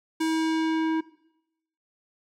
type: tone with low-pass filter sweep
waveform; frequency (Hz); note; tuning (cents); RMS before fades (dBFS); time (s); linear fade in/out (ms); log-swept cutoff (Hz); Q
square; 320.7; E4; -48; -25; 0.2-1.01; 10; 12000 to 1700; 0.71
effects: noise-tail reverb RT60 0.8 s tail -18 dB re dry